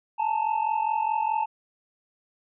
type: tone pair together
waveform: triangle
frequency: 859.2 / 904 Hz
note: A5 / A5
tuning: -41 / +47 cents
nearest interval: minor second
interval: 88 cents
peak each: -24 dBFS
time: 0.18-1.46 s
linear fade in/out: 20 ms
effects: resampled to 8000 Hz